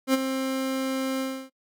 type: tone with ADSR envelope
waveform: 30% pulse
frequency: 264.6 Hz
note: C4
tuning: 20 cents sharp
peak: -14 dBFS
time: 0.07-1.5 s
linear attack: 68 ms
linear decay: 24 ms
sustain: -9 dB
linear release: 300 ms
effects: noise-tail reverb RT60 0.1 s tail -22 dB re dry